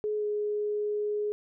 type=tone with pitch glide; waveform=sine; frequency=423.5 to 417.9 Hz; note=G#4 to G#4; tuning=+34 to +11 cents; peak=-27 dBFS; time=0.04-1.32 s; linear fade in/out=0 ms; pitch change=-23 cents; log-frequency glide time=0.17-0.25 s; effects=none